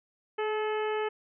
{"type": "harmonic tone with a mistuned harmonic", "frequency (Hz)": 431.2, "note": "A4", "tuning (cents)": -35, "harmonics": [1, 2, 3, 4, 5, 6, 7], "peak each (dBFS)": [-29, -35, -39, -41, -43, -45, -46], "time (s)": [0.38, 1.09], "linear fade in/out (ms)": 10, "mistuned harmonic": 1, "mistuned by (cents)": -16, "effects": []}